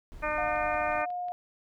brown noise, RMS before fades -45 dBFS, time 0.12-1.02 s, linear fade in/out 0 ms
harmonic tone, 302.9 Hz, D#4, 46 cents flat, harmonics 1 / 2 / 3 / 4 / 5 / 6 / 7 / 8, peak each -44 / -32 / -36 / -34 / -37 / -38 / -42 / -37 dBFS, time 0.22-1.06 s, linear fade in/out 20 ms
sine tone, 715 Hz, F5, 41 cents sharp, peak -31 dBFS, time 0.38-1.32 s, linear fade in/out 0 ms
click train, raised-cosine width 0.3 ms, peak -38 dBFS, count 5, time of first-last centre 0.56-1.285 s, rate 5.52 Hz
effects none

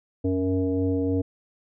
sine tone with frequency modulation, 278.9 Hz, C#4, 11 cents sharp, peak -21 dBFS, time 0.24-1.22 s, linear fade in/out 10 ms, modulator 187 Hz, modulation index 1.1, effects none

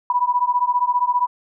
sine beating tone pair, 975 / 990 Hz, B5 / B5, -23 / +4 cents, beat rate 15 Hz, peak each -19 dBFS, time 0.1-1.27 s, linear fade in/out 2 ms, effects none

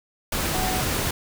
sine tone in noise, 745 Hz, F#5, 12 cents sharp, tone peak -28 dBFS, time 0.54-0.81 s, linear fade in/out 5 ms, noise pink, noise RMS -25 dBFS, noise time 0.32-1.11 s, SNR -6 dB, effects none

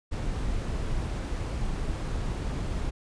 brown noise, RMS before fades -30 dBFS, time 0.11-2.91 s, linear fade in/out 20 ms, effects resampled to 22050 Hz

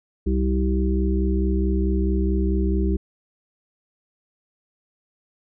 harmonic tone, 64.6 Hz, C2, 21 cents flat, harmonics 1 / 3 / 5 / 6, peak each -20 / -25 / -27 / -28 dBFS, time 0.26-2.97 s, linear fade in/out 10 ms, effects none

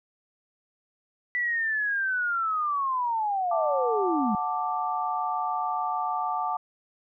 sine linear sweep, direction down, 1976 to 196 Hz, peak -24 dBFS, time 1.35-4.35 s, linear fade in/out 0 ms
sine chord, D major, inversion first, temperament just, 734.2 / 881 / 1174.7 Hz, F#5 / A5 / D6, -14 / +2 / 0 cents, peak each -30 dBFS, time 3.51-6.57 s, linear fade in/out 5 ms
effects none

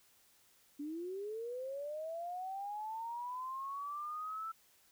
sine linear sweep, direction up, 282.6 to 1333 Hz, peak -39 dBFS, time 0.79-4.52 s, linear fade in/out 10 ms, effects white hiss -68 dBFS RMS until 4.91 s

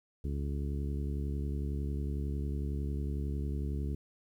harmonic tone, 71 Hz, C#2, 42 cents sharp, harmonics 1 / 2 / 3 / 4 / 5 / 6, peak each -33 / -39 / -43 / -45 / -47 / -49 dBFS, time 0.24-3.95 s, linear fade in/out 5 ms, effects 11-bit

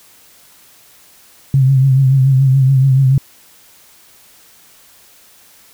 sine tone with vibrato, 133.5 Hz, C3, 35 cents sharp, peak -7 dBFS, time 1.54-3.18 s, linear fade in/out 2 ms, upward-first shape triangle, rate 7 Hz, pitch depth 64 cents each way, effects white hiss -46 dBFS RMS until 5.73 s

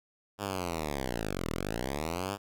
5% pulse linear two-way sweep, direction down then up, 103.83 to 38.23 to 103.83 Hz, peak -21 dBFS, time 0.38-2.38 s, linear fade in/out 50 ms, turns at 1.5 s, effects none

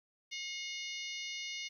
harmonic tone with a mistuned harmonic, 720 Hz, F#5, 47 cents flat, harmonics 3 / 4 / 5 / 6 / 7 / 8 / 9, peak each -43 / -45 / -47 / -49 / -50 / -51 / -52 dBFS, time 0.31-1.69 s, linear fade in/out 20 ms, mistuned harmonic 9, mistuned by -70 cents, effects 12-bit

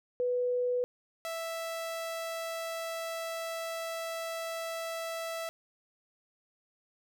sine / sawtooth tone pair in turn, 493.9 / 659.3 Hz, B4 / E5, 0 / 0 cents, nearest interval perfect fourth, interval 500 cents, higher second, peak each -27 / -31 dBFS, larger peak first, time 0.2-0.84 / 1.25-5.49 s, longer second, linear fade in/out 0 ms, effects none

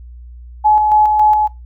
sine tone with tremolo, 850 Hz, G#5, 40 cents sharp, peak -7 dBFS, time 0.64-1.48 s, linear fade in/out 20 ms, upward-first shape square, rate 3.6 Hz, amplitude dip 35%, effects noise-tail reverb RT60 0.2 s tail -19 dB re dry + added 60 Hz sine -32 dBFS peak until 1.65 s

